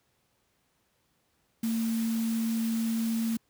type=tone in noise; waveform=sine; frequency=226.8 Hz; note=A#3; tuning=47 cents flat; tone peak=-26 dBFS; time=1.63-3.37 s; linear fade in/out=5 ms; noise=white; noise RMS=-42 dBFS; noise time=1.63-3.37 s; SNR=+13 dB; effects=pink hiss -72 dBFS RMS until 3.49 s + high-pass 60 Hz 12 dB/octave